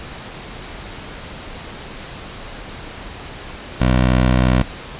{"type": "tone", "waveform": "15% pulse", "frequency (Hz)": 62.8, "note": "B1", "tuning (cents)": 30, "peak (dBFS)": -6, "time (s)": [3.8, 4.63], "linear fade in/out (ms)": 10, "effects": ["pink hiss -33 dBFS RMS until 4.99 s", "resampled to 8000 Hz"]}